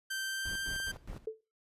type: tone with pitch glide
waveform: sawtooth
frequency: 1560 to 1572.7 Hz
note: G6 to G6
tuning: -9 to +5 cents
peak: -31 dBFS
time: 0.1-0.92 s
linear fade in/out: 10 ms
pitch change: +14 cents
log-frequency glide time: 0.26-0.54 s
type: noise with tremolo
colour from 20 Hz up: brown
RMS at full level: -44 dBFS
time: 0.45-1.26 s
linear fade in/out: 5 ms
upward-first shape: square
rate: 4.8 Hz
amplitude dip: 80%
type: clicks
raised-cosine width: 1 ms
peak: -35 dBFS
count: 4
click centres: 0.801 / 0.961 / 1.132 / 1.165 s
type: tone with exponential decay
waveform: sine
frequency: 440 Hz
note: A4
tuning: in tune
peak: -30 dBFS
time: 1.27-1.41 s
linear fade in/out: 5 ms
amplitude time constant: 29 ms
effects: noise-tail reverb RT60 0.3 s tail -22 dB re dry + resampled to 32000 Hz